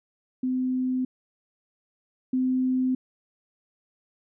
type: tone pair in turn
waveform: sine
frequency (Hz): 255.9 / 256.9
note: C4 / C4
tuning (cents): -38 / -32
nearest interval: unison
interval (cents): 6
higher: second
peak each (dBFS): -23 / -21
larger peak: second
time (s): 0.43-1.05 / 2.33-2.95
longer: neither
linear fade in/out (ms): 5
effects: none